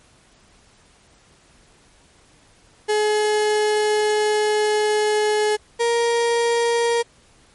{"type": "tone pair in turn", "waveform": "35% pulse", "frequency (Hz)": [423.9, 468.7], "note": ["G#4", "A#4"], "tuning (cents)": [35, 9], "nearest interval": "major second", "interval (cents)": 174, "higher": "second", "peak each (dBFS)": [-15, -15], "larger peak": "neither", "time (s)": [[2.88, 5.57], [5.79, 7.03]], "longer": "first", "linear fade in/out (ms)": 20, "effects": ["pink hiss -54 dBFS RMS until 7.54 s", "MP3 48 kbps"]}